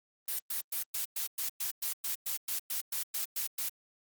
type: noise bursts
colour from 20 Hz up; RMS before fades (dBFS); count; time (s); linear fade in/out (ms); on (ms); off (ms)
blue; -34; 16; 0.28-3.69; 5; 110; 110
effects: Opus 32 kbps